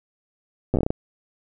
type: slowing click train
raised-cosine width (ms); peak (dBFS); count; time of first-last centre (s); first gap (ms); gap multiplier
2; -8; 9; 0.74-0.905; 8; 1.26
effects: none